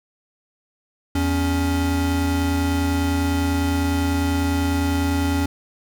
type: tone pair together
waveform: square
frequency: 83.18 / 279.5 Hz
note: E2 / C#4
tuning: +16 / +14 cents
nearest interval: octave + major sixth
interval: 2098 cents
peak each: -22 dBFS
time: 1.15-5.46 s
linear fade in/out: 5 ms
effects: none